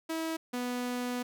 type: tone pair in turn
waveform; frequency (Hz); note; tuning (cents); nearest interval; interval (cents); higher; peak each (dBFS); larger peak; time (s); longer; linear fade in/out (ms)
sawtooth; 323.6 / 246.6; E4 / B3; -32 / -2; perfect fourth; 470; first; -28; neither; 0.09-0.37 / 0.53-1.23; second; 10
effects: none